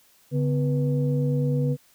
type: tone cluster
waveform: sine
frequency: 143.1 / 252 / 487.9 Hz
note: D3 / B3 / B4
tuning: -45 / +35 / -21 cents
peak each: -21 / -28 / -29 dBFS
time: 0.31-1.77 s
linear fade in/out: 50 ms
effects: tanh soft clip ceiling -12 dBFS + white hiss -59 dBFS RMS until 1.94 s